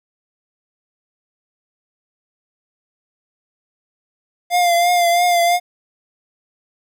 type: tone with vibrato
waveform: square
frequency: 698.5 Hz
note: F5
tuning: in tune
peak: -13 dBFS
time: 4.5-5.6 s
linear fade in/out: 50 ms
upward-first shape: triangle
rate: 3 Hz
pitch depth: 43 cents each way
effects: 9-bit

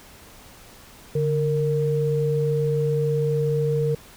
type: tone pair together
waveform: sine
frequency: 145.5 / 461.9 Hz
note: D3 / A#4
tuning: -16 / -16 cents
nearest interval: octave + minor sixth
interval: 2000 cents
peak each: -22 dBFS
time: 1.15-3.95 s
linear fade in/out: 5 ms
effects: pink hiss -47 dBFS RMS until 4.16 s

